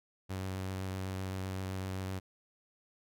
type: tone with vibrato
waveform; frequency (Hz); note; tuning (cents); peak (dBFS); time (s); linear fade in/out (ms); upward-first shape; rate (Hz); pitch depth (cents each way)
sawtooth; 94.6; F#2; +39; -32; 0.29-2.2; 20; sine; 7.8; 13
effects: none